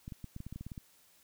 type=clicks; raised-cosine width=5 ms; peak=-30 dBFS; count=12; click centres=0.079 / 0.122 / 0.243 / 0.364 / 0.404 / 0.466 / 0.526 / 0.56 / 0.61 / 0.666 / 0.718 / 0.778 s; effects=white hiss -65 dBFS RMS until 1.23 s